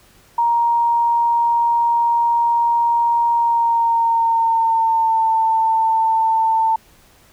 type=tone with pitch glide; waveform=sine; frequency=938 to 893.6 Hz; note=A#5 to A5; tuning=+11 to +27 cents; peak=-13 dBFS; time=0.38-6.76 s; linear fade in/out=5 ms; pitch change=-84 cents; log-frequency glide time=3.33-5.27 s; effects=pink hiss -51 dBFS RMS until 7.32 s